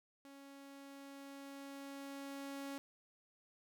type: tone with level ramp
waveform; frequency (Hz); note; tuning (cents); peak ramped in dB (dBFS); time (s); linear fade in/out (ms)
sawtooth; 277.2; C#4; 0; -51 to -39; 0.25-2.78; 0
effects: none